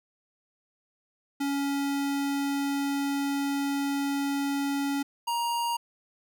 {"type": "tone pair in turn", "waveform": "square", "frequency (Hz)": [280, 941.8], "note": ["C#4", "A#5"], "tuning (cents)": [18, 18], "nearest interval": "octave + major sixth", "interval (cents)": 2100, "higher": "second", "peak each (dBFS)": [-27, -27], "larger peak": "neither", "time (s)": [[1.4, 5.03], [5.27, 5.77]], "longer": "first", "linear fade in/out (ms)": 10, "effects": []}